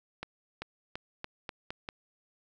accelerating click train, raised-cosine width 0.3 ms, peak -21 dBFS, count 7, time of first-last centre 0.23-1.889 s, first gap 390 ms, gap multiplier 0.86, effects none

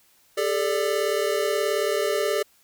square chord, G suspended second, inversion none, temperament equal with one note detuned, 401.4 / 440 / 587.3 Hz, G4 / A4 / D5, +41 / 0 / 0 cents, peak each -27 dBFS, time 0.37-2.43 s, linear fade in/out 10 ms, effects white hiss -60 dBFS RMS until 2.63 s

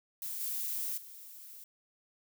violet noise with level steps, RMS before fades -39 / -36 / -50 dBFS, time 0.22-1.64 s, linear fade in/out 2 ms, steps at 0.4 / 0.97 s, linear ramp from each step 10 ms, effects none

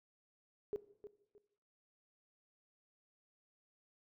sine tone with echo, 415.3 Hz, G#4, in tune, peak -35 dBFS, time 0.73-0.76 s, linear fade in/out 0 ms, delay 310 ms, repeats 2, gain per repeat -12 dB, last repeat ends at 1.38 s, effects noise-tail reverb RT60 0.9 s tail -17 dB re dry

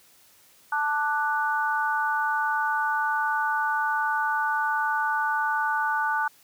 sine chord, D major, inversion second, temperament equal with one note detuned, 880 / 1178.7 / 1480 Hz, A5 / D6 / F#6, 0 / +6 / 0 cents, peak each -26 / -30 / -26 dBFS, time 0.72-6.28 s, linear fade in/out 5 ms, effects white hiss -57 dBFS RMS until 6.43 s + high-pass 60 Hz 12 dB/octave

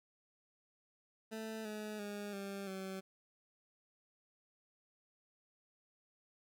20% pulse tone with pitch steps, 220.6 / 212.7 / 205.1 / 197.78 / 190.72 Hz, A3 / G#3 / G#3 / G3 / G3, +5 / +42 / -21 / +16 / -47 cents, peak -37 dBFS, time 1.31-3.01 s, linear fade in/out 20 ms, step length 340 ms, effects none

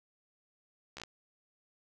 slowing click train, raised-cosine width 0.2 ms, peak -26 dBFS, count 5, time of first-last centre 0.97-1.036 s, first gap 14 ms, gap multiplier 1.11, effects none

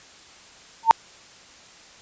sine tone with exponential growth, 904 Hz, A5, 47 cents sharp, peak -3 dBFS, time 0.83-0.91 s, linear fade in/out 0 ms, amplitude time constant 16 ms, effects white hiss -48 dBFS RMS until 2.01 s + resampled to 16000 Hz

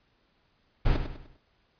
brown noise with echo, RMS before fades -22 dBFS, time 0.85-0.97 s, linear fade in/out 10 ms, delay 100 ms, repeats 4, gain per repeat -8 dB, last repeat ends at 1.37 s, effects pink hiss -69 dBFS RMS until 1.79 s + resampled to 11025 Hz

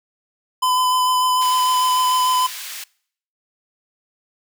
square tone with vibrato, 1011 Hz, B5, 40 cents sharp, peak -16 dBFS, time 0.62-2.47 s, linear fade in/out 10 ms, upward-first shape square, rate 6.7 Hz, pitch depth 10 cents each way
pink high-pass noise, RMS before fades -32 dBFS, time 1.41-2.84 s, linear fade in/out 5 ms, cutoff 2200 Hz, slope 12 dB/octave
effects noise-tail reverb RT60 0.6 s tail -24 dB re dry

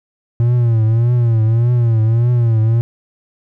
triangle tone with vibrato, 116 Hz, A#2, 8 cents flat, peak -8 dBFS, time 0.4-2.81 s, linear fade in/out 0 ms, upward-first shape triangle, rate 1.7 Hz, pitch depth 110 cents each way, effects none

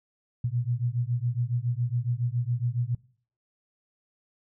sine beating tone pair, 117.6 / 124.8 Hz, A#2 / B2, +16 / +19 cents, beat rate 7.2 Hz, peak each -28 dBFS, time 0.44-2.95 s, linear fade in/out 5 ms, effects noise-tail reverb RT60 0.5 s tail -23 dB re dry

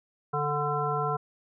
harmonic tone with a mistuned harmonic, 146.83 Hz, D3, in tune, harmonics 1 / 3 / 5 / 7 / 9, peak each -32 / -32 / -32 / -32 / -32 dBFS, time 0.33-1.17 s, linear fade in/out 10 ms, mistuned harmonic 9, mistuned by +26 cents, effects none

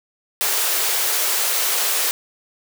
white high-pass noise, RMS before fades -20 dBFS, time 0.41-2.11 s, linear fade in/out 0 ms, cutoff 360 Hz, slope 48 dB/octave, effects none

